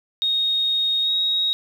sine tone with pitch glide, 3729 to 3781 Hz, A#7 to A#7, 0 to +24 cents, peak -18 dBFS, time 0.22-1.53 s, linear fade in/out 0 ms, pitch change +24 cents, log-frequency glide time 1.02-1.11 s, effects 8-bit

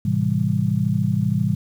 sine chord, A minor seventh, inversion none, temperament just, 110 / 132 / 165 / 198 Hz, A2 / C3 / E3 / G3, 0 / +16 / +2 / +18 cents, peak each -23 dBFS, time 0.05-1.55 s, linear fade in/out 5 ms, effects 8-bit

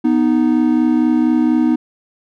triangle tone pair together, 246.9 / 311.1 Hz, B3 / D#4, 0 / 0 cents, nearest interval major third, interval 400 cents, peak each -12 dBFS, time 0.04-1.76 s, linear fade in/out 10 ms, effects none

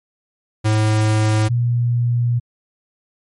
square / sine tone pair in turn, 108.1 / 120.09 Hz, A2 / B2, -30 / -48 cents, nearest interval major second, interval 182 cents, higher second, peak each -14 dBFS, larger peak neither, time 0.64-1.49 / 1.49-2.4 s, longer second, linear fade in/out 20 ms, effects MP3 48 kbps

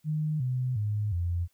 sine tone with pitch steps, 153.7 / 127.03 / 104.98 / 86.76 Hz, D#3 / B2 / G#2 / F2, -21 / +49 / +19 / -11 cents, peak -26 dBFS, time 0.04-1.48 s, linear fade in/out 50 ms, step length 360 ms, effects white hiss -71 dBFS RMS until 1.53 s

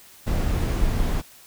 brown noise, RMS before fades -22 dBFS, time 0.26-1.22 s, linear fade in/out 20 ms, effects white hiss -49 dBFS RMS until 1.46 s

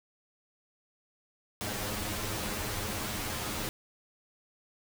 pink noise with comb filter, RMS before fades -35 dBFS, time 1.61-3.69 s, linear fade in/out 0 ms, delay 9.6 ms, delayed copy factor +1, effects none

